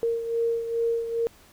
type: beating tone pair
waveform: sine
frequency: 462.2 / 464.6 Hz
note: A#4 / A#4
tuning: -15 / -6 cents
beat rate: 2.4 Hz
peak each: -24 / -31 dBFS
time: 0.03-1.27 s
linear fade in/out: 0 ms
effects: pink hiss -54 dBFS RMS until 1.52 s